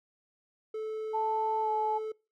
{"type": "tone", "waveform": "triangle", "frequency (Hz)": 436, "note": "A4", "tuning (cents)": -16, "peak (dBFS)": -31, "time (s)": [0.74, 2.12], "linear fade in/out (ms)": 5}
{"type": "tone with pitch glide", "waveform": "sine", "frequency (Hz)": [880, 858.9], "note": ["A5", "A5"], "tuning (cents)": [0, -42], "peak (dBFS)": -28, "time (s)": [1.13, 1.99], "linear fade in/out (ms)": 20, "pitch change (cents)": -42, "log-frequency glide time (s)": [1.62, 1.69]}
{"effects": ["noise-tail reverb RT60 0.3 s tail -24 dB re dry"]}